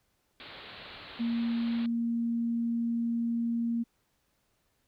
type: low-pass noise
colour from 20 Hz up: white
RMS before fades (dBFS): -47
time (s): 0.4-1.86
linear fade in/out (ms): 0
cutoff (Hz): 4300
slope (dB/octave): 96
type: tone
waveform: sine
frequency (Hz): 233.1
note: A#3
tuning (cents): 0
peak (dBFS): -27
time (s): 1.19-3.84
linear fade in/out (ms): 20
effects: pink hiss -74 dBFS RMS until 4.87 s